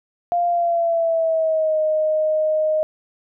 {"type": "tone with pitch glide", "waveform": "sine", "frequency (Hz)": [697, 621], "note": ["F5", "D#5"], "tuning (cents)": [-4, -3], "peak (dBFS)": -16, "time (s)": [0.32, 2.83], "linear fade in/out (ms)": 0, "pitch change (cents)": -199, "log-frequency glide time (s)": [0.48, 1.8], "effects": []}